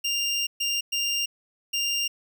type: tone bursts at uneven times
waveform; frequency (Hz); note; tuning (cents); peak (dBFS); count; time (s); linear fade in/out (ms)
25% pulse; 2794; F7; 0; -20; 4; 0.04-0.47 / 0.6-0.81 / 0.92-1.26 / 1.73-2.08; 10
effects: none